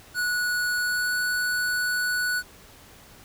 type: tone with pitch glide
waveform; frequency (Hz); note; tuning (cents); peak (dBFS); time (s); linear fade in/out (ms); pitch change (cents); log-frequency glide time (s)
square; 1467 to 1476.4; F#6 to F#6; -15 to -4; -24; 0.14-2.43; 50; +11; 0.78-1.18
effects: pink hiss -50 dBFS RMS until 3.24 s